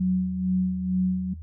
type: tone with tremolo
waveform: sine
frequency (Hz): 184.7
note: F#3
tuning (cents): -3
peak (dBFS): -19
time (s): 0-1.34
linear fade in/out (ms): 10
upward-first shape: sine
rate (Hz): 2.2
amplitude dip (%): 55
effects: noise-tail reverb RT60 0.1 s tail -19 dB re dry + added 80 Hz sine -36 dBFS peak until 1.42 s